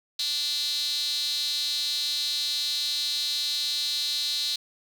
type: tone with high-pass filter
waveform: sawtooth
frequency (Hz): 293.7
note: D4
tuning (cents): 0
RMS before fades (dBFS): -28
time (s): 0.19-4.56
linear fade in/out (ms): 5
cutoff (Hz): 4000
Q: 9.1
effects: none

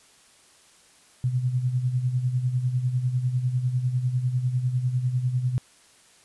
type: tone with tremolo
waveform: sine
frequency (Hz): 125.9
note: B2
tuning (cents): +34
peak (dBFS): -19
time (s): 1.24-5.58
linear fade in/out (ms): 0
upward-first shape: sine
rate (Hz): 10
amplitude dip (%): 65
effects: white hiss -56 dBFS RMS until 6.24 s + resampled to 24000 Hz

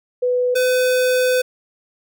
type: tone pair in turn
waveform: sine / square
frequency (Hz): 496.2 / 505.2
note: B4 / B4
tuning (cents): +8 / +39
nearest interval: unison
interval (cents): 31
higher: second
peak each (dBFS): -15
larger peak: neither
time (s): 0.22-0.55 / 0.55-1.42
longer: second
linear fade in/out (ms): 10
effects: none

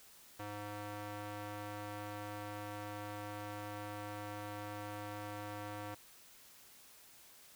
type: tone with band-pass filter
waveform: square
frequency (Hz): 103.7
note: G#2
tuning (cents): -2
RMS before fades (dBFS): -45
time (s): 0.39-5.95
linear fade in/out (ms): 10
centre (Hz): 1000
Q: 0.65
effects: white hiss -60 dBFS RMS until 7.55 s

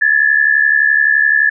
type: tone pair together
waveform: sine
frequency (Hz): 1688.3 / 1760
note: G#6 / A6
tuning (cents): +28 / 0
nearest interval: minor second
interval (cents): 72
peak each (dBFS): -12 / -11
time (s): 0.01-1.5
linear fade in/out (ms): 10
effects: none

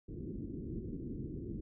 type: low-pass noise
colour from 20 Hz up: white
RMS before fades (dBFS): -42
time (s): 0.08-1.61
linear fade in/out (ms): 10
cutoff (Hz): 370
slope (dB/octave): 48
effects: none

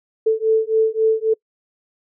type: beating tone pair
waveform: sine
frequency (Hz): 440 / 443.7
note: A4 / A4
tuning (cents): 0 / +14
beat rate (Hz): 3.7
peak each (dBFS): -17 / -17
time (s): 0.26-1.34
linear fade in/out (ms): 10
effects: noise-tail reverb RT60 0.1 s tail -26 dB re dry

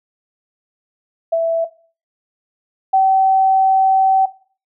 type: tone pair in turn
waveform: sine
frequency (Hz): 661 / 766.8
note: E5 / G5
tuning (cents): +5 / -38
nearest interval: minor third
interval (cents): 257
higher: second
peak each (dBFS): -12 / -9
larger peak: second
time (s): 1.32-1.65 / 2.93-4.26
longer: second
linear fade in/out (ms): 10
effects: noise-tail reverb RT60 0.4 s tail -17 dB re dry

